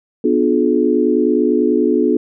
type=chord; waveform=sine; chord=B diminished seventh; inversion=none; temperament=just; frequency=246.9 / 296.3 / 355.6 / 426.7 Hz; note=B3 / D4 / F4 / Ab4; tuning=0 / +15 / +31 / +47 cents; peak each=-17 dBFS; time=0.24-2.17 s; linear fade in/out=5 ms; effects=none